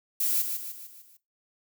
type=noise with echo; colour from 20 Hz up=violet; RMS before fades=-26 dBFS; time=0.2-0.42 s; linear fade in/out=5 ms; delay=150 ms; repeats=5; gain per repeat=-6 dB; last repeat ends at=1.17 s; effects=noise-tail reverb RT60 0.2 s tail -17 dB re dry